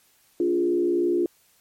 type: tone with frequency modulation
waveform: sine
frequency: 349 Hz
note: F4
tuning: 1 cent flat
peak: -19 dBFS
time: 0.4-1.26 s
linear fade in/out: 2 ms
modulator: 62.9 Hz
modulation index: 0.77
effects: white hiss -61 dBFS RMS until 1.6 s + MP3 64 kbps